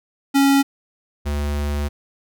square tone pair in turn, 276.5 / 72.73 Hz, C#4 / D2, -4 / -16 cents, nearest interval octave + major seventh, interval 2312 cents, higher first, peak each -13 / -21 dBFS, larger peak first, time 0.34-0.63 / 1.25-1.89 s, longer second, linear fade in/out 20 ms, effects none

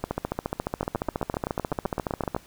two click trains, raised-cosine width 1 ms, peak -12 / -13 dBFS, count 34 / 13, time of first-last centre 0.04-2.348 / 0.83-2.365 s, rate 14.3 / 7.82 Hz, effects pink hiss -53 dBFS RMS until 2.46 s

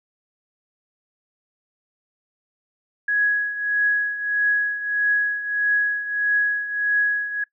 sine tone with tremolo, 1669 Hz, G#6, 8 cents sharp, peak -15 dBFS, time 3.08-7.44 s, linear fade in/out 5 ms, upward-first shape triangle, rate 1.6 Hz, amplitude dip 75%, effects noise-tail reverb RT60 0.1 s tail -22 dB re dry

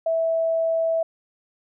sine tone, 655 Hz, E5, 11 cents flat, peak -19 dBFS, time 0.06-1.03 s, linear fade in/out 5 ms, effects none

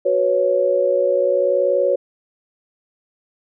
sine chord, F# suspended fourth, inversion none, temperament equal, 370 / 493.9 / 554.4 Hz, F#4 / B4 / C#5, 0 / 0 / 0 cents, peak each -22 / -20 / -16 dBFS, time 0.05-1.96 s, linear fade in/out 10 ms, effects none

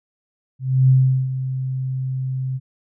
sine tone with ADSR envelope, 130.81 Hz, C3, in tune, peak -9 dBFS, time 0.59-2.6 s, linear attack 300 ms, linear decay 390 ms, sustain -12 dB, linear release 41 ms, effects none

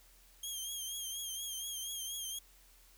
15% pulse tone with vibrato, 3219 Hz, G7, 45 cents sharp, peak -32 dBFS, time 0.43-2.39 s, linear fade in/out 5 ms, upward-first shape triangle, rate 4.2 Hz, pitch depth 67 cents each way, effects added 42 Hz sine -63 dBFS peak until 2.97 s + white hiss -64 dBFS RMS until 2.97 s

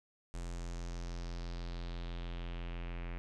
square tone with low-pass filter sweep, 43.07 Hz, F1, 23 cents flat, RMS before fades -41 dBFS, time 0.34-3.18 s, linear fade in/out 0 ms, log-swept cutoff 8100 to 2300 Hz, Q 2.7, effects none

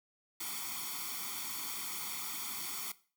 white noise with comb filter, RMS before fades -40 dBFS, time 0.4-2.92 s, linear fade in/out 5 ms, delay 0.89 ms, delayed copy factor +1, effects noise-tail reverb RT60 0.4 s tail -18 dB re dry + high-pass 200 Hz 12 dB/octave

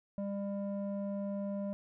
square tone with low-pass filter, 200 Hz, G3, 35 cents sharp, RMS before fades -37 dBFS, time 0.18-1.73 s, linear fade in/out 0 ms, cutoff 610 Hz, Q 2, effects none

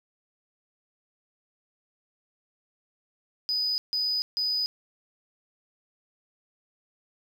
triangle tone bursts, 4978 Hz, D#8, in tune, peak -22 dBFS, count 3, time 3.49-4.66 s, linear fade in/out 0 ms, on 290 ms, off 150 ms, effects tanh soft clip ceiling -21 dBFS + 9-bit

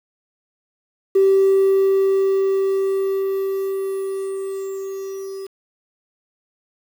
triangle tone with level ramp, 387.9 Hz, G4, 18 cents flat, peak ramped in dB -7 to -26 dBFS, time 1.15-5.47 s, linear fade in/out 10 ms, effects tanh soft clip ceiling -8 dBFS + 7-bit

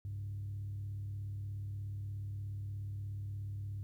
sine tone with frequency modulation, 100 Hz, G2, 35 cents sharp, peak -37 dBFS, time 0.05-3.83 s, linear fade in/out 0 ms, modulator 36.8 Hz, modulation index 0.35, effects tanh soft clip ceiling -35 dBFS + 12-bit

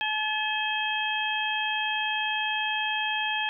harmonic tone with a mistuned harmonic, 860 Hz, A5, 40 cents flat, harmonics 1 / 2 / 3 / 4, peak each -31 / -31 / -31 / -31 dBFS, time 0.01-3.49 s, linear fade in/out 0 ms, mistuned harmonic 4, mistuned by -120 cents, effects none

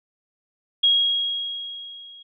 sine tone with level ramp, 3289 Hz, G#7, 18 cents flat, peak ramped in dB -13 to -42 dBFS, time 0.83-2.23 s, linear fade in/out 10 ms, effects none

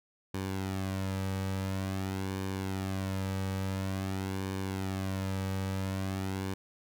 sawtooth tone with flanger, 95.8 Hz, G2, 39 cents flat, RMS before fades -34 dBFS, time 0.34-6.54 s, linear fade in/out 5 ms, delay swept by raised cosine 1.5 to 2.9 ms, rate 0.48 Hz, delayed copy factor -0.55, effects none

